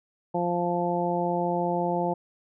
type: harmonic tone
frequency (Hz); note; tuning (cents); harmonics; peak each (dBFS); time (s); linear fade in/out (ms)
174.61; F3; 0; 1 / 2 / 3 / 4 / 5; -30 / -30 / -30 / -30 / -30; 0.34-2.14; 10
effects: none